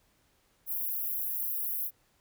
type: high-pass noise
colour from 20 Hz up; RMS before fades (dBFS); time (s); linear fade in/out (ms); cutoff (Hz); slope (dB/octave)
white; -33; 0.66-1.91; 50; 11000; 96
effects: pink hiss -69 dBFS RMS until 2.2 s